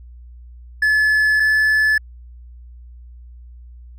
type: tone pair in turn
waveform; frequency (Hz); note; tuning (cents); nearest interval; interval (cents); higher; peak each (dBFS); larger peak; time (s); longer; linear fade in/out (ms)
triangle; 1722 / 1730; A6 / A6; -38 / -30; unison; 8; second; -11; neither; 0.82-1.4 / 1.4-1.98; neither; 5
effects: added 60 Hz sine -37 dBFS peak until 3.98 s